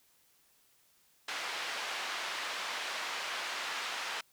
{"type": "band-pass noise", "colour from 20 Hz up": "pink", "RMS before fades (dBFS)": -38, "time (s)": [1.28, 4.21], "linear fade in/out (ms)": 5, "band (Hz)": [1000, 4300], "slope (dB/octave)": 12, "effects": ["white hiss -68 dBFS RMS until 4.32 s"]}